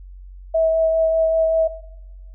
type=tone with vibrato; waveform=sine; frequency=647 Hz; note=E5; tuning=32 cents flat; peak=-14 dBFS; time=0.54-1.68 s; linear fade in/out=10 ms; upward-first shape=sine; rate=5.2 Hz; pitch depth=8 cents each way; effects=noise-tail reverb RT60 1.0 s tail -17 dB re dry + added 46 Hz sine -36 dBFS peak until 2.34 s